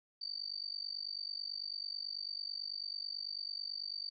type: tone with amplitude modulation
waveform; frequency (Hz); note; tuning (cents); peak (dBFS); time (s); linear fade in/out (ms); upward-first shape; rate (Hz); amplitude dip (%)
sine; 4606; D8; -34; -35; 0.21-4.1; 10; sine; 49.1; 95
effects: none